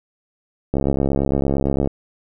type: click train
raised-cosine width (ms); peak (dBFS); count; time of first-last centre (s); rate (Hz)
2; -6; 79; 0.74-1.874; 68.8
effects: none